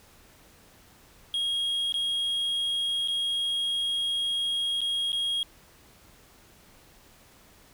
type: tone with dropouts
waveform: triangle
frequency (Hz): 3273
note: G#7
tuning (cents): -26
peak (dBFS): -24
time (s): 1.34-5.43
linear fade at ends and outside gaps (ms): 1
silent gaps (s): 1.923-1.941 / 3.076-3.083 / 4.807-4.815 / 5.12-5.129
effects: pink hiss -56 dBFS RMS until 7.73 s